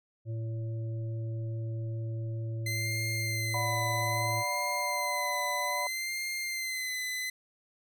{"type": "harmonic tone", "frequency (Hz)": 112.8, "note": "A2", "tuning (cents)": 44, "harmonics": [1, 3, 5], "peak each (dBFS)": [-32, -46, -49], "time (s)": [0.25, 4.44], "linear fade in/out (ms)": 50}
{"type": "tone with vibrato", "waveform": "sawtooth", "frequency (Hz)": 2062, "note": "C7", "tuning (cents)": -26, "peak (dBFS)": -29, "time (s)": [2.66, 7.3], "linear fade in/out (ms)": 5, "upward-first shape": "sine", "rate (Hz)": 0.62, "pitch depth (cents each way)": 41}
{"type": "chord", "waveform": "sine", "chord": "B minor", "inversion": "first", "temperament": "equal with one note detuned", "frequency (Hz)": [587.3, 726.9, 987.8], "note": ["D5", "F#5", "B5"], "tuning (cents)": [0, -31, 0], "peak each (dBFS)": [-37, -38, -33], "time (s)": [3.54, 5.87], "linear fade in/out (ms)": 2}
{"effects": []}